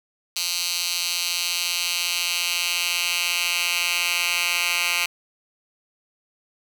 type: tone with high-pass filter sweep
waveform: 10% pulse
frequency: 174.4 Hz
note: F3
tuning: 2 cents flat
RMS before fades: -24 dBFS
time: 0.36-5.06 s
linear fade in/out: 5 ms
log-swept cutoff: 4000 to 2200 Hz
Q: 1.7
effects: none